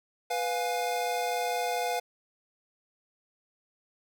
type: chord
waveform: square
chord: F diminished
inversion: second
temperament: equal with one note detuned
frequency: 493.9 / 706.2 / 830.6 Hz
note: Cb5 / F5 / Ab5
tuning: 0 / +19 / 0 cents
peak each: -34 / -31 / -36 dBFS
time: 0.3-2 s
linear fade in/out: 10 ms
effects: none